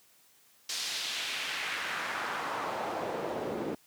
pink noise with band-pass filter sweep, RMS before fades -35 dBFS, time 0.69-3.75 s, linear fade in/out 5 ms, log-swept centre 5100 to 350 Hz, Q 1.5, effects white hiss -63 dBFS RMS until 3.86 s + high-pass 100 Hz 12 dB/octave

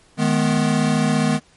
square chord, G# minor, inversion second, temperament equal with one note detuned, 155.56 / 211.6 / 246.9 Hz, D#3 / G#3 / B3, 0 / +33 / 0 cents, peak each -21 dBFS, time 0.17-1.4 s, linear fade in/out 50 ms, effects pink hiss -54 dBFS RMS until 1.56 s + MP3 48 kbps

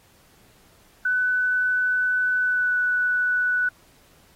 sine tone with pitch glide, 1498 to 1482.5 Hz, F#6 to F#6, +21 to +3 cents, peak -19 dBFS, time 1.05-3.69 s, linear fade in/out 5 ms, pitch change -18 cents, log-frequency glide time 2.41-2.77 s, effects pink hiss -57 dBFS RMS until 4.35 s + AAC 48 kbps

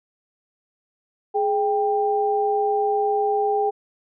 sine tone pair together, 419 / 791 Hz, G#4 / G5, +15 / +15 cents, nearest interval major seventh, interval 1100 cents, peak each -21 dBFS, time 1.34-3.71 s, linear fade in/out 20 ms, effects none

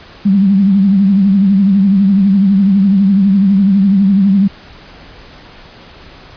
sine tone with vibrato, 196 Hz, G3, in tune, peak -6 dBFS, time 0.25-4.48 s, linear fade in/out 10 ms, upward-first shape triangle, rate 12 Hz, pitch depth 94 cents each way, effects pink hiss -37 dBFS RMS until 6.36 s + resampled to 11025 Hz

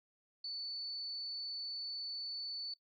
sine tone, 4482 Hz, C#8, 18 cents sharp, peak -39 dBFS, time 0.44-2.74 s, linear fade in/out 5 ms, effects noise-tail reverb RT60 0.1 s tail -18 dB re dry

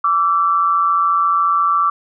sine tone pair together, 1160 / 1334.2 Hz, D6 / E6, -22 / +20 cents, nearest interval major second, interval 242 cents, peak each -13 / -19 dBFS, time 0.04-1.9 s, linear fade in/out 5 ms, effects none

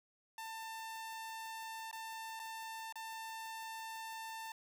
sawtooth tone with dropouts, 894 Hz, A5, 27 cents sharp, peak -40 dBFS, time 0.38-4.52 s, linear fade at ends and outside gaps 2 ms, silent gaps 1.913-1.928 / 2.394-2.398 / 2.925-2.956 s, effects none

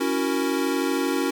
square chord, F# dominant seventh, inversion second, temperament equal, 277.2 / 329.6 / 370 / 466.2 Hz, C#4 / E4 / F#4 / A#4, 0 / 0 / 0 / 0 cents, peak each -26 / -29 / -28 / -31 dBFS, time 0-1.31 s, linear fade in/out 10 ms, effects none

